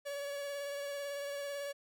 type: tone with vibrato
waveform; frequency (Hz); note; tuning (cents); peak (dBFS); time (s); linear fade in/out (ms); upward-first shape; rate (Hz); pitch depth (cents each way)
45% pulse; 567; C#5; +39; -38; 0.05-1.73; 20; sine; 18; 21
effects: none